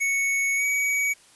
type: tone with pitch glide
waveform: square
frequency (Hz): 2217 to 2262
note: C#7 to C#7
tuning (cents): 0 to +34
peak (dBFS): -22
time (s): 0-1.14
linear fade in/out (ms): 20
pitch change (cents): +34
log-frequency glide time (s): 0.56-0.64
effects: white hiss -54 dBFS RMS until 1.35 s + resampled to 24000 Hz